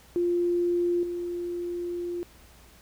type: tone with level steps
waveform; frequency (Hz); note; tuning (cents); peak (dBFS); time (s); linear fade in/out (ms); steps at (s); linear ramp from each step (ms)
sine; 349.2; F4; 0; -22 / -29; 0.16-2.23; 0; 1.03; 2
effects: added 60 Hz sine -56 dBFS peak until 2.81 s + pink hiss -55 dBFS RMS until 2.81 s